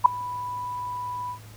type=tone with ADSR envelope; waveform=sine; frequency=988 Hz; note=B5; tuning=in tune; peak=-6 dBFS; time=0.04-1.39 s; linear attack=17 ms; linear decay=4 ms; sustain=-23 dB; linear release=88 ms; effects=added 107 Hz sine -44 dBFS peak until 1.56 s + pink hiss -50 dBFS RMS until 1.56 s